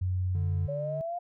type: tone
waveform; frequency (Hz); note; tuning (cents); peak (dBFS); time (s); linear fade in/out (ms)
sine; 91.9; F#2; -11; -26; 0.01-0.67; 10
type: tone with vibrato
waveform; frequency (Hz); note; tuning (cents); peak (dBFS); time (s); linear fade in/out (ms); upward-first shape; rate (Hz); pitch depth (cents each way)
triangle; 146; D3; -10; -32; 0.35-1.01; 0; sine; 3.7; 11
type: exponential sweep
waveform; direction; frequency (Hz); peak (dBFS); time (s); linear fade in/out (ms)
sine; up; 559 to 710; -31; 0.68-1.19; 10
effects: none